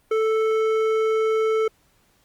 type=tone with hard clipping; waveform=sine; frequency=440 Hz; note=A4; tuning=in tune; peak=-20 dBFS; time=0.11-1.68 s; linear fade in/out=5 ms; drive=10 dB; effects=pink hiss -62 dBFS RMS until 2.24 s + Opus 32 kbps